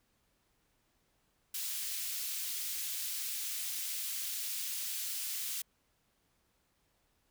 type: high-pass noise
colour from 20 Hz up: white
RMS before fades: -38 dBFS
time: 1.54-5.62 s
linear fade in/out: 5 ms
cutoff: 2700 Hz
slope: 12 dB/octave
effects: pink hiss -75 dBFS RMS until 7.3 s

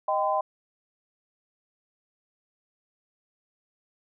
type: chord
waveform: sine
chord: C minor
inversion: first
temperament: equal with one note detuned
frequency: 622.3 / 784 / 1020.2 Hz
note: Eb5 / G5 / C6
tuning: 0 / 0 / -44 cents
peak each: -27 dBFS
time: 0.08-0.41 s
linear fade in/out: 5 ms
effects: none

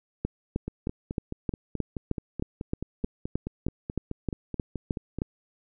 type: two click trains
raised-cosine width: 3 ms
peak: -19 / -14 dBFS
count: 22 / 17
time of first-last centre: 0.68-5.186 / 0.25-5.219 s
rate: 4.66 / 3.22 Hz
effects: none

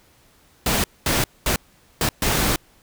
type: noise bursts at uneven times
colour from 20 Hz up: pink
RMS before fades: -20 dBFS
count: 5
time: 0.66-0.84 / 1.06-1.24 / 1.46-1.56 / 2.01-2.09 / 2.22-2.56 s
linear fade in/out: 2 ms
effects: pink hiss -56 dBFS RMS until 2.82 s

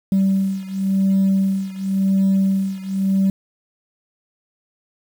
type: beating tone pair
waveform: sine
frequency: 193 / 193.93 Hz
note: G3 / G3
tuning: -27 / -18 cents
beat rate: 0.93 Hz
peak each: -16 / -18 dBFS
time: 0.12-3.3 s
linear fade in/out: 2 ms
effects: tanh soft clip ceiling -11 dBFS + 7-bit

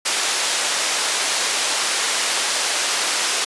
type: band-pass noise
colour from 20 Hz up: white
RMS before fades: -21 dBFS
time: 0.05-3.45 s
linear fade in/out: 10 ms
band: 460 to 7400 Hz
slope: 12 dB/octave
effects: resampled to 24000 Hz

